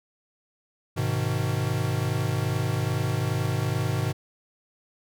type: chord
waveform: square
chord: G# minor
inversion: none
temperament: equal with one note detuned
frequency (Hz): 103.83 / 126.28 / 155.56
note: G#2 / B2 / D#3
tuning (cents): 0 / +39 / 0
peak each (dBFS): -29 / -28 / -31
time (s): 0.96-4.13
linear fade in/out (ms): 20
effects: none